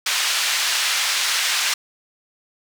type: band-pass noise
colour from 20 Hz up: white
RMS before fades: -21 dBFS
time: 0.06-1.74 s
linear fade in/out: 5 ms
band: 1300 to 5200 Hz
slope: 12 dB/octave
effects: none